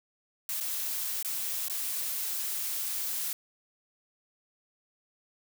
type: noise with dropouts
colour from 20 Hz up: blue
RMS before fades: -33 dBFS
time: 0.49-3.33 s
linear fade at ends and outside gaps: 1 ms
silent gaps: 0.602-0.608 / 1.227-1.247 / 1.683-1.698 s
effects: none